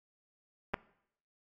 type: clicks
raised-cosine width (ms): 0.5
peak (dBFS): -22 / -15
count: 2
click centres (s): 0.737 / 0.742
effects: noise-tail reverb RT60 0.7 s tail -21 dB re dry + AAC 64 kbps